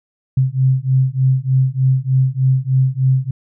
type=beating tone pair; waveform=sine; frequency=129.7 / 133 Hz; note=C3 / C3; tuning=-15 / +29 cents; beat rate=3.3 Hz; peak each=-15 dBFS; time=0.37-3.31 s; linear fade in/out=5 ms; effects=none